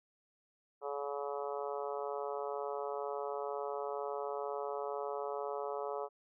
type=harmonic tone; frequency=142.1 Hz; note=C#3; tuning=43 cents sharp; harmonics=3 / 4 / 5 / 6 / 7 / 8 / 9; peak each=-40 / -42 / -44 / -46 / -47 / -48 / -49 dBFS; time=0.81-6.09 s; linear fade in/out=50 ms; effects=none